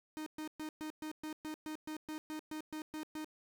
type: tone bursts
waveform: 45% pulse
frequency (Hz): 309.2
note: D#4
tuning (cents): -11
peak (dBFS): -40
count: 15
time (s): 0.17-3.245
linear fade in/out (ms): 0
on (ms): 93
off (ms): 120
effects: none